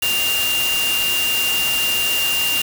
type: tone in noise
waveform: sine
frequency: 2794 Hz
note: F7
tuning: in tune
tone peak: -18 dBFS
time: 0.02-2.62 s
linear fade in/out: 5 ms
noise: white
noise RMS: -23 dBFS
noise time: 0.02-2.62 s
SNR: +2 dB
effects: none